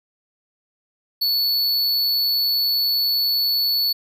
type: tone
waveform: square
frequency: 4435 Hz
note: C#8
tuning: in tune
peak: -18 dBFS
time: 1.21-3.93 s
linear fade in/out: 10 ms
effects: none